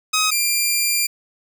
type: tone pair in turn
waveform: 10% pulse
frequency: 1263 / 2384 Hz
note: D#6 / D7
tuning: +26 / +25 cents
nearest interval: major seventh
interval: 1099 cents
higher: second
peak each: -8 dBFS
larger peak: neither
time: 0.13-0.31 / 0.31-1.07 s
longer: second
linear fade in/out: 10 ms
effects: none